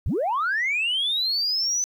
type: linear sweep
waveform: sine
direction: up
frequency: 42.31 to 6100 Hz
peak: -20 dBFS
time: 0.06-1.84 s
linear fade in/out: 0 ms
effects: tanh soft clip ceiling -18 dBFS + 10-bit